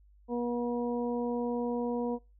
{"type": "harmonic tone", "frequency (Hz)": 240.5, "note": "B3", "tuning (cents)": -46, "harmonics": [1, 2, 3, 4], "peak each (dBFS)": [-32, -33, -42, -41], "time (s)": [0.28, 2.19], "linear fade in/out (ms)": 50, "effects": ["noise-tail reverb RT60 0.3 s tail -26 dB re dry", "added 50 Hz sine -57 dBFS peak until 2.39 s"]}